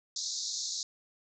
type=band-pass noise; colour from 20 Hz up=white; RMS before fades=-36 dBFS; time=0.16-0.83 s; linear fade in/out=2 ms; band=3800 to 7000 Hz; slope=96 dB/octave; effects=none